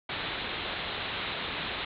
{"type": "low-pass noise", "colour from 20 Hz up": "white", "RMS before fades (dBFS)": -35, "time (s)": [0.09, 1.85], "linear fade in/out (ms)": 5, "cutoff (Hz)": 4000, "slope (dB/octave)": 96, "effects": []}